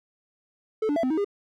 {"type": "tone with pitch steps", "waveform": "triangle", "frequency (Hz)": [436.6, 292.1, 667, 257, 316, 405.1], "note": ["A4", "D4", "E5", "C4", "D#4", "G#4"], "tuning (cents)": [-13, -9, 20, -31, 27, -43], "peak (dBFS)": -20, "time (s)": [0.82, 1.246], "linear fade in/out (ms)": 5, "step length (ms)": 71, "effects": []}